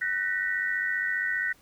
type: tone cluster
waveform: sine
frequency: 1502 / 1842 / 1937 Hz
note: F#6 / A#6 / B6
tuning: +26 / -21 / -34 cents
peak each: -30 dBFS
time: 0.01-1.53 s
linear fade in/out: 10 ms
effects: pink hiss -59 dBFS RMS until 1.61 s